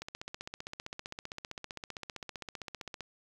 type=click train; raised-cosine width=0.2 ms; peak=-23 dBFS; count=47; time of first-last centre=0.02-3.007 s; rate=15.4 Hz; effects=9-bit